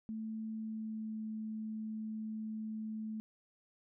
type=tone with pitch glide; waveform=sine; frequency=220 to 217.9 Hz; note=A3 to A3; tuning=0 to -17 cents; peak=-38 dBFS; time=0.09-3.2 s; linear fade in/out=0 ms; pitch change=-17 cents; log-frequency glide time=0.52-1.22 s; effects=none